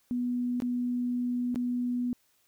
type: tone with dropouts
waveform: sine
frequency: 245.3 Hz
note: B3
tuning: 12 cents flat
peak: -27 dBFS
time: 0.11-2.13 s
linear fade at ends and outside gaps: 0 ms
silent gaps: 0.602-0.621 / 1.545-1.558 s
effects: white hiss -69 dBFS RMS until 2.47 s